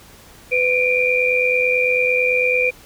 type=tone cluster; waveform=sine; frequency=501 / 2348 / 2437 Hz; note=B4 / D7 / D#7; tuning=+25 / -1 / -37 cents; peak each=-19 dBFS; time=0.51-2.71 s; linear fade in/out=20 ms; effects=pink hiss -45 dBFS RMS until 2.85 s